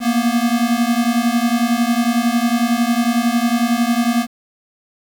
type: beating tone pair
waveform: square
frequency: 231.5 / 242.5 Hz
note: A#3 / B3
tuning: -12 / -31 cents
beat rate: 11 Hz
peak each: -18 dBFS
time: 0-4.27 s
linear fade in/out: 50 ms
effects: 7-bit